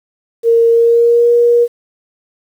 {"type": "tone with pitch glide", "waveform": "sine", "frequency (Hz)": [462.2, 475.5], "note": ["A#4", "A#4"], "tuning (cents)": [-15, 34], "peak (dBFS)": -6, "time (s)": [0.43, 1.68], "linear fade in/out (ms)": 50, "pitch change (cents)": 49, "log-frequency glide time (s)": [0.69, 1.32], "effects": ["7-bit"]}